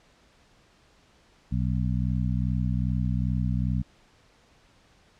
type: harmonic tone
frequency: 62.5 Hz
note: B1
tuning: 21 cents sharp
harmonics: 1 / 2 / 3 / 4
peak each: -28 / -27 / -29 / -36 dBFS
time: 1.51-3.83 s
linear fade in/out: 20 ms
effects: pink hiss -60 dBFS RMS until 5.19 s + low-pass 6000 Hz 12 dB/octave